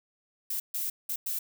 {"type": "noise bursts at uneven times", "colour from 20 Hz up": "violet", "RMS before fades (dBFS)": -32, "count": 4, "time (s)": [[0.5, 0.6], [0.74, 0.9], [1.09, 1.16], [1.26, 1.39]], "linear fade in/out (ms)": 5, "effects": []}